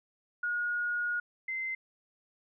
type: tone pair in turn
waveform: sine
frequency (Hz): 1441 / 2071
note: F#6 / C7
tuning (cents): -46 / -18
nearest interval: tritone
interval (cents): 628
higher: second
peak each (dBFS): -29 / -32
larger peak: first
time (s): 0.43-1.2 / 1.48-1.75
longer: first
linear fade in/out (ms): 5
effects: none